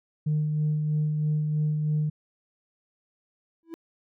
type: tone with tremolo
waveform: sine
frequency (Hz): 152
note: D#3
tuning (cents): -40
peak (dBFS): -20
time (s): 0.26-2.1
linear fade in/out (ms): 10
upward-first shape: sine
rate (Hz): 3.1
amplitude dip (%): 35
type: tone with exponential growth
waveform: triangle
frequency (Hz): 329.6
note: E4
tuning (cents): 0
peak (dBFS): -29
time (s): 3.63-3.74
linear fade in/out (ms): 0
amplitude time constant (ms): 23
effects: tanh soft clip ceiling -19 dBFS